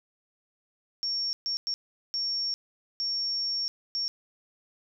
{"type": "tone bursts at uneven times", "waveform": "sine", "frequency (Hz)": 5500, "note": "F8", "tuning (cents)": -27, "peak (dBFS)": -27, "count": 6, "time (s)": [[1.03, 1.33], [1.46, 1.57], [1.67, 1.74], [2.14, 2.54], [3, 3.68], [3.95, 4.08]], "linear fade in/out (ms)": 0, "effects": []}